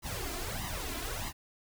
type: noise with flanger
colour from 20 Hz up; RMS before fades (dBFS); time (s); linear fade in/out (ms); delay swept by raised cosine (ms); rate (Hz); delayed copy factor
pink; -37; 0.02-1.33; 50; 1 to 3; 1.6; +0.8
effects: none